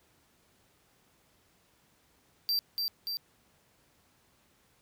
square tone with echo, 4699 Hz, D8, in tune, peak -27 dBFS, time 2.49-2.59 s, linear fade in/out 0 ms, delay 290 ms, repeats 2, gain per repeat -3 dB, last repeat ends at 3.17 s, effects pink hiss -67 dBFS RMS until 4.81 s + high-pass 60 Hz 12 dB/octave

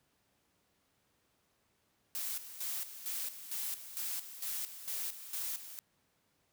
blue noise with tremolo, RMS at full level -38 dBFS, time 2.15-5.79 s, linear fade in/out 0 ms, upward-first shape square, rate 2.2 Hz, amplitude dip 70%, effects pink hiss -75 dBFS RMS until 6.52 s + high-pass 80 Hz 12 dB/octave

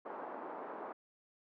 white band-pass noise, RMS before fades -45 dBFS, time 0.05-0.93 s, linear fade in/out 10 ms, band 270 to 1100 Hz, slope 24 dB/octave, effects none

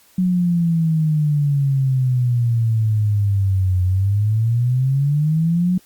sine exponential two-way sweep, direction down then up, 185 to 90.5 to 185 Hz, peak -14 dBFS, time 0.18-5.78 s, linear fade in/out 5 ms, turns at 3.83 s, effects white hiss -53 dBFS RMS until 5.85 s + Opus 48 kbps

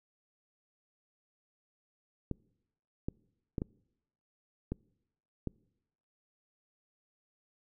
clicks, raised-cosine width 3 ms, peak -21 dBFS, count 6, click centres 2.313 / 3.085 / 3.582 / 3.619 / 4.72 / 5.473 s, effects noise-tail reverb RT60 0.9 s tail -26 dB re dry

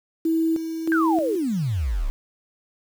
sine tone with tremolo, 324.4 Hz, E4, 28 cents flat, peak -18 dBFS, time 0.25-1.36 s, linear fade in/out 5 ms, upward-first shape square, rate 1.6 Hz, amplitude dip 60%
sine exponential sweep, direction down, 1635 to 30.05 Hz, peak -21 dBFS, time 0.92-2.1 s, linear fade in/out 0 ms
effects 7-bit

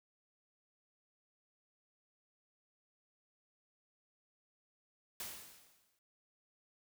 white noise with exponential decay, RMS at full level -42 dBFS, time 5.2-5.99 s, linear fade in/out 1 ms, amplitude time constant 170 ms, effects none

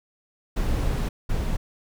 brown noise bursts at uneven times, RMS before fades -24 dBFS, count 2, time 0.56-1.09 / 1.29-1.57 s, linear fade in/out 10 ms, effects none

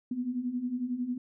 sine beating tone pair, 239.7 / 250.7 Hz, A#3 / B3, +48 / +26 cents, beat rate 11 Hz, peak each -36 / -31 dBFS, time 0.11-1.18 s, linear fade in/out 5 ms, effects none

